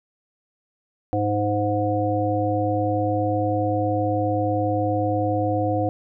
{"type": "harmonic tone", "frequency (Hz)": 103.83, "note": "G#2", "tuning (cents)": 0, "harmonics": [1, 3, 5, 7], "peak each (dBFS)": [-25, -25, -25, -25], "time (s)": [1.13, 5.89], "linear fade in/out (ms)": 0, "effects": []}